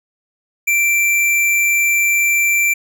square tone, 2349 Hz, D7, in tune, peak -13 dBFS, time 0.67-2.74 s, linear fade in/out 10 ms, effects none

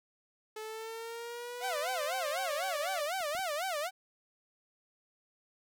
sawtooth exponential sweep, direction up, 431.4 to 587.3 Hz, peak -36 dBFS, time 0.56-3.06 s, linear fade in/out 5 ms
sawtooth tone with vibrato, 670 Hz, E5, 28 cents sharp, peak -29 dBFS, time 1.6-3.91 s, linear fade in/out 50 ms, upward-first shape sine, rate 4 Hz, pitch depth 250 cents each way
clicks, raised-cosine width 2 ms, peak -46 / -38 / -44 dBFS, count 3, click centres 3.206 / 3.35 / 3.393 s
effects none

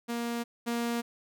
sawtooth tone pair in turn, 235.5 / 235.5 Hz, A#3 / A#3, +18 / +18 cents, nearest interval unison, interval 0 cents, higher neither, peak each -27 / -25 dBFS, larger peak second, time 0.08-0.44 / 0.66-1.02 s, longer neither, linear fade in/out 20 ms, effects none

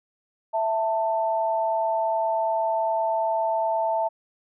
sine tone pair together, 659.3 / 888.7 Hz, E5 / A5, 0 / +17 cents, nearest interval perfect fourth, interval 517 cents, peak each -24 dBFS, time 0.53-4.09 s, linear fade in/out 20 ms, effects none

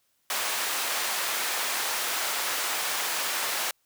pink high-pass noise, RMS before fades -29 dBFS, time 0.3-3.71 s, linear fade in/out 2 ms, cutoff 840 Hz, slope 12 dB/octave, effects white hiss -71 dBFS RMS until 3.85 s

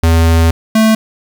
square tone pair in turn, 82.41 / 220 Hz, E2 / A3, 0 / 0 cents, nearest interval octave + perfect fourth, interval 1700 cents, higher second, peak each -7 dBFS, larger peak neither, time 0.03-0.51 / 0.75-0.95 s, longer first, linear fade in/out 5 ms, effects 7-bit

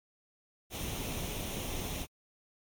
pink noise with comb filter, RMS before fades -37 dBFS, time 0.7-2.07 s, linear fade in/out 50 ms, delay 0.32 ms, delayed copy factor +0.55, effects MP3 96 kbps

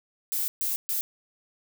violet noise bursts at uneven times, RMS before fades -28 dBFS, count 3, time 0.32-0.48 / 0.61-0.76 / 0.89-1.01 s, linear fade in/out 0 ms, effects none

